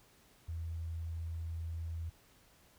sine tone, 82.41 Hz, E2, in tune, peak -37 dBFS, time 0.48-2.1 s, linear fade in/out 10 ms, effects pink hiss -65 dBFS RMS until 2.78 s

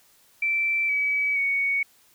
sine tone with pitch steps, 2335 / 2282 / 2230 Hz, D7 / C#7 / C#7, -11 / +50 / +10 cents, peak -21 dBFS, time 0.42-1.83 s, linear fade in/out 5 ms, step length 470 ms, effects white hiss -59 dBFS RMS until 2.14 s

